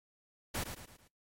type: noise with echo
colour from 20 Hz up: pink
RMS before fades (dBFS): -36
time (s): 0.54-0.64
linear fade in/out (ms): 10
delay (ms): 110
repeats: 4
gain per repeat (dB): -7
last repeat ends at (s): 1.08
effects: noise-tail reverb RT60 0.2 s tail -25 dB re dry + MP3 64 kbps